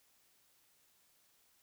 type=silence; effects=white hiss -71 dBFS RMS until 1.62 s